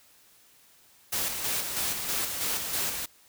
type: noise with tremolo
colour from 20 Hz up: white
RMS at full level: -29 dBFS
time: 1.12-3.06 s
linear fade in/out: 10 ms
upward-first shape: square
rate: 3.1 Hz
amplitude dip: 40%
effects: white hiss -59 dBFS RMS until 3.28 s